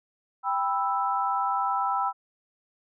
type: chord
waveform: sine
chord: E minor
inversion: first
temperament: just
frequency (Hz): 791.1 / 988.9 / 1318.5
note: G5 / B5 / E6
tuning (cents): +16 / +2 / 0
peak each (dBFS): -28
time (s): 0.43-2.13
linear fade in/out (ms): 50
effects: none